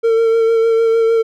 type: tone with vibrato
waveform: triangle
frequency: 454.2 Hz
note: A#4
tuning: 45 cents flat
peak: -8 dBFS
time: 0.03-1.23 s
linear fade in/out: 20 ms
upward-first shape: sine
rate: 6.6 Hz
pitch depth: 20 cents each way
effects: none